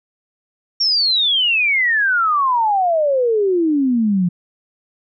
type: exponential sweep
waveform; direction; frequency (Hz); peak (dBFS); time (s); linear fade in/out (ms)
sine; down; 5588 to 171.2; -13; 0.8-4.29; 10
effects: none